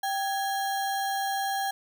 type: tone with sample-and-hold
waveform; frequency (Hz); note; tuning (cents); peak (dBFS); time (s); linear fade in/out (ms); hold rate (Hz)
sine; 784; G5; 0; -26; 0.03-1.71; 5; 2450
effects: none